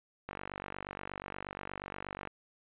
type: click train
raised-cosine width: 0.5 ms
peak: -24 dBFS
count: 97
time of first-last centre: 0.29-2.273 s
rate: 48.4 Hz
effects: resampled to 8000 Hz